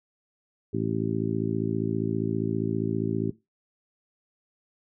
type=harmonic tone; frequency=55 Hz; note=A1; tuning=in tune; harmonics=2 / 3 / 4 / 5 / 6 / 7; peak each=-32 / -32 / -32 / -32 / -32 / -32 dBFS; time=0.73-3.31 s; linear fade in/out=10 ms; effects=noise-tail reverb RT60 0.2 s tail -17 dB re dry